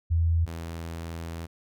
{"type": "tone pair in turn", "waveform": ["sine", "sawtooth"], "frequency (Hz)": [83, 83], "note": ["E2", "E2"], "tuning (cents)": [12, 12], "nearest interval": "unison", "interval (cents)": 0, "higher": "neither", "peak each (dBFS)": [-20, -30], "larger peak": "first", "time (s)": [[0.1, 0.46], [0.46, 1.47]], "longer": "second", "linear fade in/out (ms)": 20, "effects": []}